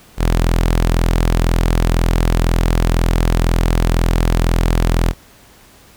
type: tone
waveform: sawtooth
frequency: 42 Hz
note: E1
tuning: 33 cents sharp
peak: -8 dBFS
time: 0.17-5.14 s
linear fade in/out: 50 ms
effects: pink hiss -46 dBFS RMS until 5.96 s